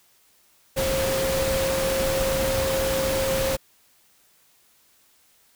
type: tone in noise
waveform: sine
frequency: 534 Hz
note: C5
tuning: 35 cents sharp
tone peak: -23 dBFS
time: 0.76-3.57 s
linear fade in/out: 20 ms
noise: pink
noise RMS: -27 dBFS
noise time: 0.76-3.57 s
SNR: +1 dB
effects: white hiss -60 dBFS RMS until 5.55 s